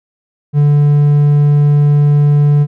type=tone; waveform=triangle; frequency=146 Hz; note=D3; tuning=10 cents flat; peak=-4 dBFS; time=0.53-2.67 s; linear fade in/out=50 ms; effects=none